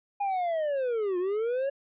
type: linear two-way sweep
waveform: triangle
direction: down then up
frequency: 820 to 349.2 to 563 Hz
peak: -24 dBFS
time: 0.2-1.7 s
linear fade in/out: 10 ms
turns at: 1.18 s
effects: resampled to 8000 Hz